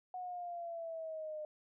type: exponential sweep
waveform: sine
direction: down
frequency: 736 to 606 Hz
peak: -40 dBFS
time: 0.14-1.45 s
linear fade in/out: 2 ms
effects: none